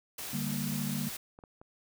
white noise, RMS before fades -40 dBFS, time 0.18-1.17 s, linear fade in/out 5 ms
sine chord, G minor, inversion second, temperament equal with one note detuned, 146.83 / 198.05 / 233.1 Hz, D3 / G3 / Bb3, 0 / +18 / 0 cents, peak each -36 dBFS, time 0.33-1.09 s, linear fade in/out 5 ms
clicks, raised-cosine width 1 ms, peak -36 dBFS, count 3, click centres 1.389 / 1.438 / 1.615 s
effects none

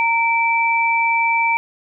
sine tone pair together, 921.3 / 2325 Hz, A#5 / D7, -21 / -18 cents, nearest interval octave + major third, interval 1603 cents, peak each -17 dBFS, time 0-1.57 s, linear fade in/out 0 ms, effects none

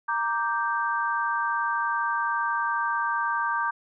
sine chord, G minor, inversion first, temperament equal, 932.3 / 1174.7 / 1568 Hz, Bb5 / D6 / G6, 0 / 0 / 0 cents, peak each -28 dBFS, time 0.08-3.71 s, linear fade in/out 10 ms, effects none

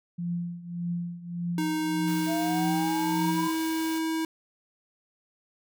sine tone with tremolo, 173.1 Hz, F3, 15 cents flat, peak -26 dBFS, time 0.18-3.48 s, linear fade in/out 10 ms, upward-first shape triangle, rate 1.7 Hz, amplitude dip 85%
square tone with pitch glide, 311.1 to 321.9 Hz, D#4 to E4, 0 to -41 cents, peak -27 dBFS, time 1.58-4.25 s, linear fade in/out 2 ms, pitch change +59 cents, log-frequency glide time 1.69-3.56 s
white noise, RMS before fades -42 dBFS, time 2.07-3.99 s, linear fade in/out 10 ms
sine exponential sweep, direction up, 659.3 to 1030 Hz, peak -30 dBFS, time 2.26-3.54 s, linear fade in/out 50 ms
effects none

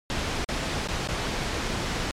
pink noise with dropouts, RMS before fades -28 dBFS, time 0.1-2.11 s, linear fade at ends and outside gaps 0 ms, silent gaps 0.445-0.488 / 0.874-0.886 / 1.074-1.087 s, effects low-pass 6000 Hz 12 dB/octave + MP3 96 kbps

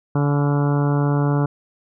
harmonic tone with a mistuned harmonic, 143.8 Hz, D3, 36 cents flat, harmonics 1 / 2 / 3 / 4 / 5 / 6 / 7 / 8 / 9 / 10, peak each -17 / -23 / -27 / -31 / -33 / -32 / -34 / -35 / -35 / -38 dBFS, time 0.15-1.46 s, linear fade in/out 5 ms, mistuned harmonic 9, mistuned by +50 cents, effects none

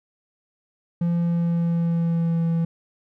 triangle tone with pitch glide, 171.2 to 166.23 Hz, F3 to E3, -34 to +15 cents, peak -17 dBFS, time 1.01-2.65 s, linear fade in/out 5 ms, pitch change -51 cents, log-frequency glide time 1.12-2.45 s, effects none

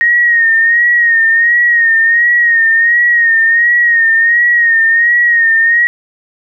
sine tone with vibrato, 1864.7 Hz, A#6, in tune, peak -6 dBFS, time 0.01-5.87 s, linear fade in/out 0 ms, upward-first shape sine, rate 1.4 Hz, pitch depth 53 cents each way, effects none

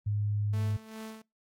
sine tone, 103.83 Hz, G#2, in tune, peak -27 dBFS, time 0.06-0.77 s, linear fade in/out 10 ms
sawtooth tone with tremolo, 220 Hz, A3, in tune, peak -35 dBFS, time 0.53-1.22 s, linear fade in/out 5 ms, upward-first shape sine, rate 2.5 Hz, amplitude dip 70%
effects noise-tail reverb RT60 0.2 s tail -24 dB re dry + AAC 64 kbps

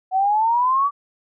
sine exponential sweep, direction up, 741 to 1162 Hz, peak -15 dBFS, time 0.11-0.91 s, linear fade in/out 50 ms, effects none

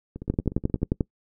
two click trains, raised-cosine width 3 ms, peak -9 / -22 dBFS, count 9 / 12, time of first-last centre 0.3-1.008 / 0.16-0.819 s, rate 11.3 / 16.7 Hz, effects noise-tail reverb RT60 0.1 s tail -24 dB re dry

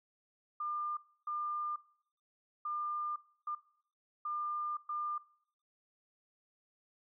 sine tone bursts at uneven times, 1201 Hz, D6, 38 cents sharp, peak -35 dBFS, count 6, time 0.6-0.97 / 1.27-1.76 / 2.65-3.16 / 3.47-3.55 / 4.25-4.77 / 4.89-5.18 s, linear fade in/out 5 ms, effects noise-tail reverb RT60 0.6 s tail -19 dB re dry

